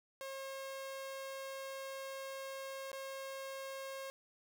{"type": "tone with dropouts", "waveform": "sawtooth", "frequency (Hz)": 539, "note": "C#5", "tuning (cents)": -49, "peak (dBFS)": -39, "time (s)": [0.21, 4.1], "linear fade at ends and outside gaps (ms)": 0, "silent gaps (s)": [2.917, 2.93], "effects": []}